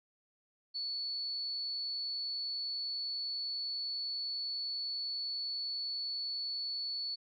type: tone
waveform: sine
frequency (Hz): 4435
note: C#8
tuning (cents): 0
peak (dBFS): -35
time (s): 0.74-7.16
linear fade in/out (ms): 20
effects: none